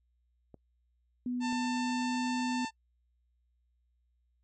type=clicks; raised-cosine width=2 ms; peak=-36 dBFS; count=2; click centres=0.543 / 1.527 s
type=tone with pitch glide; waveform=sine; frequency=246.9 to 249.8 Hz; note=B3 to B3; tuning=0 to +20 cents; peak=-31 dBFS; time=1.26-2.65 s; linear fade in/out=2 ms; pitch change=+20 cents; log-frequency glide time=1.39-2.27 s
type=harmonic tone; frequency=892 Hz; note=A5; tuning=23 cents sharp; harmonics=1 / 2 / 3 / 4 / 5 / 6 / 7 / 8 / 9; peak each=-36 / -43 / -43 / -49 / -46 / -53 / -53 / -52 / -56 dBFS; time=1.4-2.71 s; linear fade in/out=50 ms
effects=noise-tail reverb RT60 0.1 s tail -26 dB re dry + added 60 Hz sine -70 dBFS peak until 4.43 s